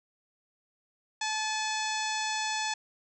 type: harmonic tone with a mistuned harmonic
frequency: 866 Hz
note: A5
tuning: 28 cents flat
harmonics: 1 / 2 / 3 / 4 / 5 / 6 / 7 / 8 / 9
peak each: -33 / -36 / -38 / -39 / -40 / -41 / -41 / -42 / -43 dBFS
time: 1.21-2.74 s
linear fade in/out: 5 ms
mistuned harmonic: 3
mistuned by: -40 cents
effects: none